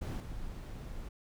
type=noise with level steps; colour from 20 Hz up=brown; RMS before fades=-36 / -42 dBFS; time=0.01-1.09 s; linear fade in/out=10 ms; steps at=0.2 s; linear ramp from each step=2 ms; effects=none